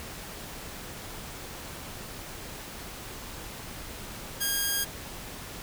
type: tone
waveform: 5% pulse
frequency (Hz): 1624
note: G#6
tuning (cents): -39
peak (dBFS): -15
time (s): 4.4-4.85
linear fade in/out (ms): 20
effects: pink hiss -41 dBFS RMS until 5.62 s